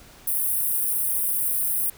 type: high-pass noise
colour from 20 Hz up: white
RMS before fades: -24 dBFS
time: 0.27-1.9 s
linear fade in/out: 5 ms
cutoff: 8900 Hz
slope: 96 dB/octave
effects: pink hiss -49 dBFS RMS until 1.97 s